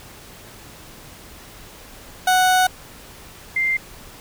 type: tone pair in turn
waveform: 30% pulse / sine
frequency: 740 / 2093 Hz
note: F#5 / C7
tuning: 0 / 0 cents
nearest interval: octave + tritone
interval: 1800 cents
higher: second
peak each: -11 / -17 dBFS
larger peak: first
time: 2.27-2.67 / 3.56-3.77 s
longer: first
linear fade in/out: 5 ms
effects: pink hiss -42 dBFS RMS until 4.2 s